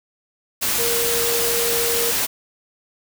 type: tone in noise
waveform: sine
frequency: 469.1 Hz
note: A#4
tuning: 11 cents sharp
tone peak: -23 dBFS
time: 0.78-2.12 s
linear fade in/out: 20 ms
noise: white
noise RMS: -21 dBFS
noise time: 0.61-2.27 s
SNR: -5 dB
effects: none